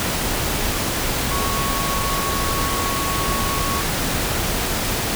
sine tone in noise, 1108.7 Hz, C#6, in tune, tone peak -25 dBFS, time 1.31-3.81 s, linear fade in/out 0 ms, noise pink, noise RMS -22 dBFS, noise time 0-5.15 s, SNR -6 dB, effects none

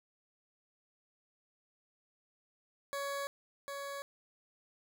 20% pulse tone with echo, 560 Hz, C#5, 18 cents sharp, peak -31 dBFS, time 2.93-3.27 s, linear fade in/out 0 ms, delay 750 ms, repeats 1, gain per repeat -4 dB, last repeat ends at 4.02 s, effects none

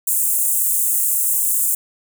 pink high-pass noise, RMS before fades -18 dBFS, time 0.07-1.75 s, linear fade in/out 5 ms, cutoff 7700 Hz, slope 48 dB/octave, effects none

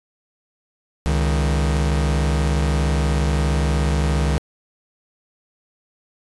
45% pulse tone pair together, 69.3 / 155.57 Hz, C#2 / D#3, 0 / 0 cents, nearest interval octave + major second, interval 1400 cents, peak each -18 / -22 dBFS, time 1.06-4.38 s, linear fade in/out 0 ms, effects resampled to 24000 Hz

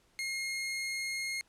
sawtooth tone, 2143 Hz, C7, 41 cents sharp, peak -30 dBFS, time 0.19-1.41 s, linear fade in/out 0 ms, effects pink hiss -68 dBFS RMS until 1.48 s + low-pass 10000 Hz 12 dB/octave

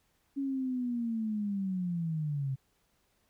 sine linear sweep, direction down, 279 to 130.81 Hz, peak -30 dBFS, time 0.36-2.56 s, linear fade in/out 20 ms, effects pink hiss -73 dBFS RMS until 3.29 s

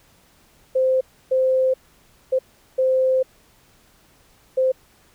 sine tone bursts at uneven times, 520 Hz, C5, 11 cents flat, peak -15 dBFS, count 5, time 0.75-1.01 / 1.31-1.74 / 2.32-2.39 / 2.78-3.23 / 4.57-4.72 s, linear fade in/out 10 ms, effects pink hiss -56 dBFS RMS until 5.14 s

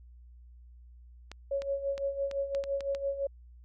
clicks, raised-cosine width 0.2 ms, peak -25 dBFS, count 8, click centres 1.316 / 1.62 / 1.979 / 2.313 / 2.549 / 2.639 / 2.807 / 2.949 s
sine tone with tremolo, 554.4 Hz, C#5, in tune, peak -27 dBFS, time 1.51-3.27 s, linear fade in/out 5 ms, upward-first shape sine, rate 5.9 Hz, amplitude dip 70%
effects added 60 Hz sine -50 dBFS peak until 3.64 s

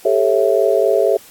sine chord, A dominant seventh, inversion third, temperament just, 396 / 440 / 550 / 660 Hz, G4 / A4 / C#5 / E5, +18 / 0 / -14 / +2 cents, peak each -17 dBFS, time 0.05-1.17 s, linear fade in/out 5 ms, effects white hiss -43 dBFS RMS until 1.3 s + AAC 64 kbps

